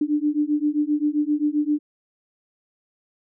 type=beating tone pair; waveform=sine; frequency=293.7 / 301.3 Hz; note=D4 / D4; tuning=0 / +44 cents; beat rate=7.6 Hz; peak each=-22 dBFS; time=0.01-1.79 s; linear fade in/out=5 ms; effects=none